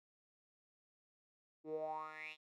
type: tone with band-pass filter sweep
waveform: 10% pulse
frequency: 155.2 Hz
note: D#3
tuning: 4 cents flat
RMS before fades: -45 dBFS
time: 1.64-2.37 s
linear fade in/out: 50 ms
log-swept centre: 340 to 3300 Hz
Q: 8.4
effects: none